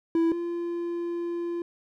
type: tone pair in turn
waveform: triangle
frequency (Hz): 331.1 / 343.6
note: E4 / F4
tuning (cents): +8 / -28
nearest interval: minor second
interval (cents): 64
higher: second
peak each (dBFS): -18 / -26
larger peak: first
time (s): 0.15-0.32 / 0.32-1.62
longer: second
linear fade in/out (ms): 2
effects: none